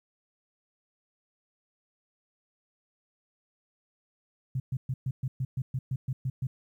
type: tone bursts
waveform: sine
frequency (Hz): 130.2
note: C3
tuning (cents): -8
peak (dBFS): -27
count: 12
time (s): 4.55-6.47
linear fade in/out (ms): 5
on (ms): 50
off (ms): 120
effects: 11-bit